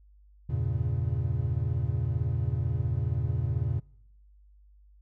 triangle chord, E diminished seventh, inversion none, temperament equal, 82.41 / 98 / 116.54 / 138.59 Hz, E2 / G2 / Bb2 / Db3, 0 / 0 / 0 / 0 cents, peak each -30 / -32 / -28 / -30 dBFS, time 0.49-3.8 s, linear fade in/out 10 ms, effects noise-tail reverb RT60 0.8 s tail -25 dB re dry + added 50 Hz sine -54 dBFS peak until 5.01 s

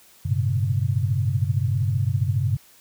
sine tone cluster, 97.7 / 111.3 / 124 / 139.2 Hz, G2 / A2 / B2 / C#3, -5 / +20 / +7 / +8 cents, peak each -23 / -27 / -25 / -26 dBFS, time 0.25-2.57 s, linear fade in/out 10 ms, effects white hiss -53 dBFS RMS until 2.8 s

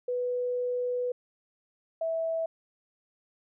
sine tone pair in turn, 493.9 / 653.8 Hz, B4 / E5, 0 / -14 cents, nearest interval perfect fourth, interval 486 cents, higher second, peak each -27 dBFS, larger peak neither, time 0.08-1.12 / 2.01-2.46 s, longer first, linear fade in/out 5 ms, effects none

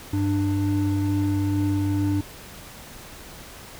triangle tone pair together, 98.2 / 296.9 Hz, G2 / D4, +4 / +19 cents, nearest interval octave + perfect fifth, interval 1915 cents, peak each -21 dBFS, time 0.13-2.21 s, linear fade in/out 5 ms, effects pink hiss -42 dBFS RMS until 3.79 s

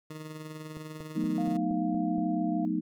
20% pulse tone with tremolo, 155.56 Hz, D#3, in tune, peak -33 dBFS, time 0.1-1.57 s, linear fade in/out 5 ms, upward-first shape sine, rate 20 Hz, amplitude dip 45%
click train, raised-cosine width 2 ms, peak -30 dBFS, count 7, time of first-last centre 0.77-2.182 s, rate 4.25 Hz
sine chord, B dominant seventh, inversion second, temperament equal with one note detuned, 181.4 / 220 / 246.9 / 311.1 Hz, F#3 / A3 / B3 / D#4, -34 / 0 / 0 / 0 cents, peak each -33 / -33 / -34 / -30 dBFS, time 1.15-2.81 s, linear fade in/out 20 ms
sine tone with pitch glide, 698.5 to 692.1 Hz, F5 to F5, 0 to -16 cents, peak -35 dBFS, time 1.38-2.65 s, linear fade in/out 0 ms, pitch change -16 cents, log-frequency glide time 2.1-2.42 s
effects none

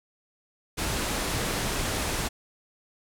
pink low-pass noise, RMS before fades -29 dBFS, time 0.77-2.29 s, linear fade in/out 20 ms, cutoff 12000 Hz, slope 24 dB/octave, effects none

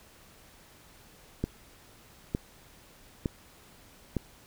click train, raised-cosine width 3 ms, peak -15 dBFS, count 4, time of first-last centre 1.44-4.167 s, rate 1.1 Hz, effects pink hiss -56 dBFS RMS until 4.46 s

